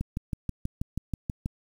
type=click train; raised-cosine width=5 ms; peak=-17 dBFS; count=10; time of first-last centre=0.01-1.459 s; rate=6.21 Hz; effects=8-bit